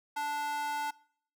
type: tone with high-pass filter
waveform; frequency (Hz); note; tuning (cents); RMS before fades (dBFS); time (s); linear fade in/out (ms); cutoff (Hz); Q
square; 293.2; D4; -3; -34; 0.16-0.91; 10; 1000; 5.6
effects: noise-tail reverb RT60 0.6 s tail -23 dB re dry